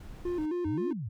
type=noise; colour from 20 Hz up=brown; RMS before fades=-44 dBFS; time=0-0.46 s; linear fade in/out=5 ms
type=tone with vibrato; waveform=triangle; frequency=329.6 Hz; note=E4; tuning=in tune; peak=-27 dBFS; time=0.25-0.93 s; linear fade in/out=5 ms; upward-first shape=square; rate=3.8 Hz; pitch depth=120 cents each way
type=exponential two-way sweep; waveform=sine; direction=up then down; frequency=78.4 to 311.1 to 93.7 Hz; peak=-33 dBFS; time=0.65-1.09 s; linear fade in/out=10 ms; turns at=0.89 s
effects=none